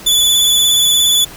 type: tone with vibrato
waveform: sawtooth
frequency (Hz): 3459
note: A7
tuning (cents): -30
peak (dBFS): -6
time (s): 0.06-1.25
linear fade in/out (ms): 10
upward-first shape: sine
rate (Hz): 17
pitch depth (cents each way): 24
effects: pink hiss -34 dBFS RMS until 1.36 s